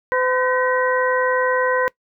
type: harmonic tone with a mistuned harmonic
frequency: 508 Hz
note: B4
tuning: 49 cents sharp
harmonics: 1 / 2 / 3 / 4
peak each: -19 / -22 / -24 / -25 dBFS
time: 0.12-1.88 s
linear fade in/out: 0 ms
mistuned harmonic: 4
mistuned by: -110 cents
effects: noise-tail reverb RT60 0.1 s tail -22 dB re dry